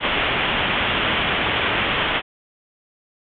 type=low-pass noise; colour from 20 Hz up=white; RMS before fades=-21 dBFS; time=0-2.22 s; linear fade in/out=50 ms; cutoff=3400 Hz; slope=96 dB/octave; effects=none